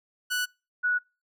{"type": "tone pair in turn", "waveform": ["sawtooth", "sine"], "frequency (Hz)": [1480, 1468.9], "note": ["F#6", "F#6"], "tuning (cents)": [0, -13], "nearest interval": "unison", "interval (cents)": 13, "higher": "first", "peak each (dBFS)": -22, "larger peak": "neither", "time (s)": [[0.3, 0.46], [0.83, 0.99]], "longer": "neither", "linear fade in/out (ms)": 20, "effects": ["noise-tail reverb RT60 0.3 s tail -26 dB re dry"]}